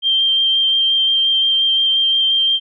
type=tone with vibrato; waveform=sine; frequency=3163 Hz; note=G7; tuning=15 cents sharp; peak=-12 dBFS; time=0.02-2.6 s; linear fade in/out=50 ms; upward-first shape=sine; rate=5.7 Hz; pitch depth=10 cents each way; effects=none